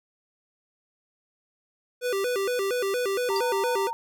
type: tone with vibrato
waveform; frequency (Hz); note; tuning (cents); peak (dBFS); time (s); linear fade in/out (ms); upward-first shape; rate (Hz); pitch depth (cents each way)
square; 440; A4; 0; -25; 2.01-3.91; 50; square; 4.3; 200
type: tone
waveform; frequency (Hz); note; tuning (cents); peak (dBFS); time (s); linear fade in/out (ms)
sine; 920; A#5; -23; -28; 3.3-3.93; 0
type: tone with exponential decay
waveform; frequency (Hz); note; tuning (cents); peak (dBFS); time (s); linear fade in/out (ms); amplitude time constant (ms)
triangle; 4699; D8; 0; -24; 3.36-3.44; 1; 16
effects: none